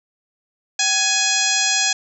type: harmonic tone with a mistuned harmonic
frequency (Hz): 835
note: G#5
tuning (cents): +9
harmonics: 1 / 2 / 3 / 4 / 5 / 6 / 7 / 8 / 9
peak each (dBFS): -28 / -25 / -24 / -24 / -25 / -25 / -25 / -23 / -26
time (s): 0.79-1.93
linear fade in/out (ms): 5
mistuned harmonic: 1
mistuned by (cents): -130
effects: none